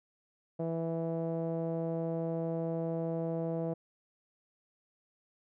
sawtooth tone with low-pass filter, 164.81 Hz, E3, in tune, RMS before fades -34 dBFS, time 0.59-3.74 s, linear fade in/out 10 ms, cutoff 590 Hz, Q 3.9, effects none

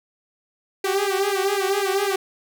sawtooth tone with flanger, 393.3 Hz, G4, 6 cents sharp, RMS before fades -22 dBFS, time 0.84-2.16 s, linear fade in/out 5 ms, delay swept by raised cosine 0.43 to 4.93 ms, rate 4 Hz, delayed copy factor +1, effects none

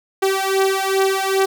sawtooth beating tone pair, 384.9 / 387.4 Hz, G4 / G4, -32 / -20 cents, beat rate 2.5 Hz, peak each -15 dBFS, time 0.22-1.46 s, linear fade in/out 10 ms, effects none

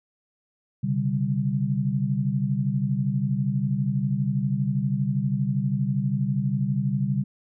sine chord, C suspended second, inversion none, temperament equal with one note detuned, 130.81 / 143.23 / 196 Hz, C3 / D3 / G3, 0 / -43 / 0 cents, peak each -26 dBFS, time 0.83-7.24 s, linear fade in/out 10 ms, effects none

